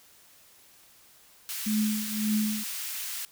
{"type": "high-pass noise", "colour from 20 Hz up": "white", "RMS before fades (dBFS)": -35, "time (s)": [1.49, 3.25], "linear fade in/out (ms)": 0, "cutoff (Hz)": 1600, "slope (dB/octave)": 12}
{"type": "tone with tremolo", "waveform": "sine", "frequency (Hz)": 213.8, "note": "A3", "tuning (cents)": -49, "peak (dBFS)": -22, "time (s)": [1.66, 2.64], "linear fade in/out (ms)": 10, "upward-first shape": "triangle", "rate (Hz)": 1.8, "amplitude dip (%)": 85}
{"effects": ["white hiss -57 dBFS RMS until 3.31 s"]}